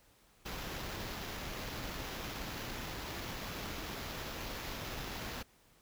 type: noise with sample-and-hold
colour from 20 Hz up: pink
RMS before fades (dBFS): -42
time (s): 0.45-5.43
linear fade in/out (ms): 10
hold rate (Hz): 8820
effects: pink hiss -66 dBFS RMS until 5.81 s